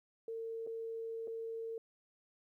sine tone with dropouts, 453.4 Hz, A#4, 48 cents flat, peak -39 dBFS, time 0.28-1.78 s, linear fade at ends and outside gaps 2 ms, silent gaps 0.666-0.672 / 1.274-1.279 s, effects 13-bit

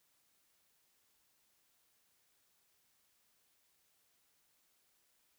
silence, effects white hiss -75 dBFS RMS until 5.38 s

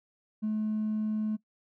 sine tone with hard clipping, 215.2 Hz, A3, 38 cents flat, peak -28 dBFS, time 0.42-1.37 s, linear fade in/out 20 ms, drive 1 dB, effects noise-tail reverb RT60 0.1 s tail -20 dB re dry

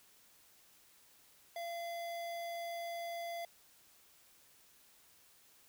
square tone with notch filter, 683 Hz, F5, 39 cents flat, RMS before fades -42 dBFS, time 1.56-3.45 s, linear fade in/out 2 ms, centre 8100 Hz, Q 1.9, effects white hiss -65 dBFS RMS until 5.68 s

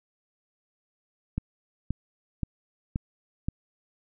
click train, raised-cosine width 5 ms, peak -15 dBFS, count 5, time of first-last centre 1.38-3.485 s, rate 1.9 Hz, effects none

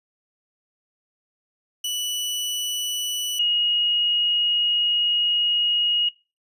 sawtooth / sine tone pair in turn, 2960 / 2881 Hz, F#7 / F#7, 0 / -47 cents, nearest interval unison, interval 47 cents, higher first, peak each -21 / -17 dBFS, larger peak second, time 1.84-3.39 / 3.39-6.09 s, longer second, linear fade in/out 5 ms, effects noise-tail reverb RT60 0.3 s tail -22 dB re dry + resampled to 32000 Hz

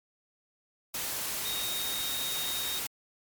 sine tone in noise, 3729 Hz, A#7, in tune, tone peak -34 dBFS, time 1.45-2.79 s, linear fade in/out 5 ms, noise white, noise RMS -34 dBFS, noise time 0.94-2.87 s, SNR -3 dB, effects MP3 96 kbps

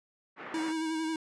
white band-pass noise, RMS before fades -43 dBFS, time 0.36-0.74 s, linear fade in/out 50 ms, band 190 to 2000 Hz, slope 24 dB/octave
square tone with vibrato, 319.4 Hz, D#4, 45 cents sharp, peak -31 dBFS, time 0.54-1.16 s, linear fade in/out 2 ms, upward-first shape sine, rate 11 Hz, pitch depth 30 cents each way
effects resampled to 22050 Hz

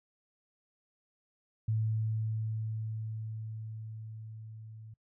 sine tone with level ramp, 110 Hz, A2, in tune, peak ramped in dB -27 to -46 dBFS, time 1.68-4.94 s, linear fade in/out 5 ms, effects noise-tail reverb RT60 0.1 s tail -25 dB re dry

